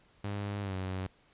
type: tone with pitch glide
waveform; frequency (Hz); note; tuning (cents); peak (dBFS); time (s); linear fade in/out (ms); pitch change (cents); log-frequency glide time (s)
sawtooth; 101.6 to 93.71; G#2 to F#2; -38 to +23; -30; 0.24-1.07; 5; -139; 0.61-0.75
effects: pink hiss -65 dBFS RMS until 1.33 s + resampled to 8000 Hz